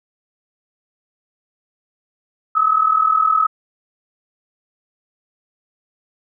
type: tone pair together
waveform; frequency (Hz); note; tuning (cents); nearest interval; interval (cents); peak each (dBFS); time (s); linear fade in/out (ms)
sine; 1253 / 1292.7; D#6 / E6; +12 / -34; minor second; 54; -17 / -14; 2.55-3.47; 10
effects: none